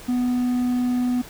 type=tone; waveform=triangle; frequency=247.7 Hz; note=B3; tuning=5 cents sharp; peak=-17 dBFS; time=0.08-1.22 s; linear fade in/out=10 ms; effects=pink hiss -42 dBFS RMS until 1.29 s